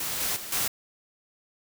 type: noise with level steps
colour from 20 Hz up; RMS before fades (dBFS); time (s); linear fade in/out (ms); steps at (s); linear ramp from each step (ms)
white; -31 / -28 / -38 / -27; 0-0.68; 5; 0.2 / 0.36 / 0.52; 5
effects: none